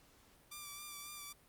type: tone with vibrato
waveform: 5% pulse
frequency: 1174.7 Hz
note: D6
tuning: in tune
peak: -35 dBFS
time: 0.51-1.33 s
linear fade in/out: 10 ms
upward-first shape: sine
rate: 3.7 Hz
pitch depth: 28 cents each way
effects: pink hiss -66 dBFS RMS until 1.48 s + Opus 48 kbps